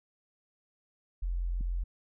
sine tone, 43.65 Hz, F1, in tune, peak -29 dBFS, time 1.22-1.84 s, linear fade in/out 10 ms
click, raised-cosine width 5 ms, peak -30 dBFS, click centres 1.609 s
effects none

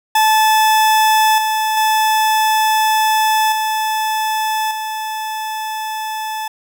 40% pulse tone with level steps, 870 Hz, A5, 20 cents flat, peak -9 / -14 / -11 / -15 / -20 dBFS, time 0.15-6.48 s, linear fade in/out 5 ms, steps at 1.38 / 1.77 / 3.52 / 4.71 s, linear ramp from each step 2 ms, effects none

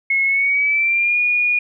sine tone with pitch glide, 2177 to 2444 Hz, C#7 to D#7, -32 to -32 cents, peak -14 dBFS, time 0.1-1.59 s, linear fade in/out 5 ms, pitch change +200 cents, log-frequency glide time 0.25-1.19 s, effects none

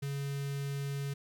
square tone with notch filter, 140 Hz, C#3, 18 cents sharp, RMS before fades -36 dBFS, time 0.02-1.14 s, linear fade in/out 10 ms, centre 830 Hz, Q 0.78, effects 12-bit

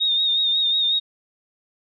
sine tone with vibrato, 3697 Hz, A#7, 15 cents flat, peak -17 dBFS, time 0-1 s, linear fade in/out 20 ms, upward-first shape sine, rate 5.5 Hz, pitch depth 42 cents each way, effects none

